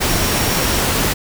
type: tone in noise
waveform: sine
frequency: 5588 Hz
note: F8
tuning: in tune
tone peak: -28 dBFS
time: 0.08-0.82 s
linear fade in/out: 20 ms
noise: pink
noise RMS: -17 dBFS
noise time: 0-1.14 s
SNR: -14 dB
effects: none